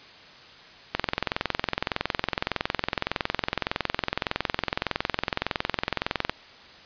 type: click train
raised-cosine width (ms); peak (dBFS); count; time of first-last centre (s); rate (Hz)
0.3; -7; 117; 0.95-6.296; 21.7
effects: white hiss -48 dBFS RMS until 6.85 s + resampled to 11025 Hz